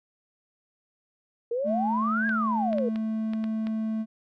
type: exponential two-way sweep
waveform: sine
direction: up then down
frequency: 456.4 to 1661.2 to 456.4 Hz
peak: -25 dBFS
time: 1.51-2.89 s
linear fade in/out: 5 ms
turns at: 2.27 s
type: tone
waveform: triangle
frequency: 220 Hz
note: A3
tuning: in tune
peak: -24 dBFS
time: 1.64-4.06 s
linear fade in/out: 50 ms
type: clicks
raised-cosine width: 0.3 ms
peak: -24 dBFS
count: 7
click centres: 2.293 / 2.73 / 2.784 / 2.959 / 3.335 / 3.441 / 3.67 s
effects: none